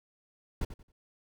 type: noise with echo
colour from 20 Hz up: brown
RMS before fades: -30 dBFS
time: 0.61-0.65 s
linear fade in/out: 5 ms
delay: 90 ms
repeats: 3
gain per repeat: -12 dB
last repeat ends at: 0.92 s
effects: none